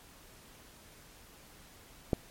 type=click; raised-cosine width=2 ms; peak=-13 dBFS; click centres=2.132 s; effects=pink hiss -56 dBFS RMS until 2.3 s + MP3 64 kbps